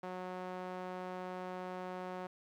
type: tone with band-pass filter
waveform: sawtooth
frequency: 183 Hz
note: F#3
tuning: 19 cents flat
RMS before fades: -43 dBFS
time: 0.03-2.27 s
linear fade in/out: 5 ms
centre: 760 Hz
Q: 0.97
effects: 12-bit